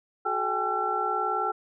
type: tone cluster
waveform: sine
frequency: 367.9 / 427.1 / 782 / 841 / 1350 Hz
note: F#4 / G#4 / G5 / G#5 / E6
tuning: -10 / +48 / -4 / +22 / +41 cents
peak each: -35 / -33 / -30 / -33 / -28 dBFS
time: 0.25-1.52 s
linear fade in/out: 10 ms
effects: none